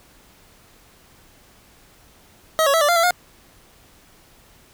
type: tone with pitch steps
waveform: 25% pulse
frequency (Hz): 637 / 557 / 654 / 586 / 694 / 670 / 714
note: D#5 / C#5 / E5 / D5 / F5 / E5 / F5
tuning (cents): +41 / +8 / -14 / -4 / -11 / +28 / +38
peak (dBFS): -11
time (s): 2.59-3.108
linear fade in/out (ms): 0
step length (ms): 74
effects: pink hiss -52 dBFS RMS until 4.73 s